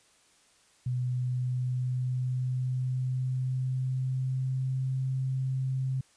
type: tone with pitch glide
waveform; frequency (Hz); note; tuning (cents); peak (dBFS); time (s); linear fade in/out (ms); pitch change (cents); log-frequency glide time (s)
sine; 125 to 131.44; B2 to C3; +21 to +8; -27; 0.86-6.01; 5; +87; 0.99-5.04
effects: white hiss -63 dBFS RMS until 6.16 s + resampled to 22050 Hz